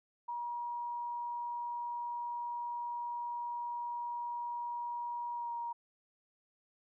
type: tone with pitch glide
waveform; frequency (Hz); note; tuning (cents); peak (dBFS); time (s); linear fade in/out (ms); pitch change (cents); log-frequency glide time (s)
sine; 955 to 943.5; A#5 to A#5; +42 to +21; -36; 0.28-5.73; 10; -21; 5.34-5.51
effects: none